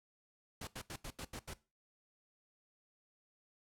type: noise bursts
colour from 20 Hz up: pink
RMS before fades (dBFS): -45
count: 7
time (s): 0.61-1.537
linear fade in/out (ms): 5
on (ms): 63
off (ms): 81
effects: noise-tail reverb RT60 0.3 s tail -19 dB re dry + low-pass 12000 Hz 12 dB/octave